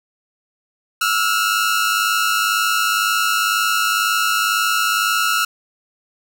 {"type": "tone pair together", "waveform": "sawtooth", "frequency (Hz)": [1318.5, 1420.5], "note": ["E6", "F6"], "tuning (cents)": [0, 29], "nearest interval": "minor second", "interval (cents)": 129, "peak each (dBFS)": -15, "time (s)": [1.01, 5.45], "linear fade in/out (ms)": 5, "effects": []}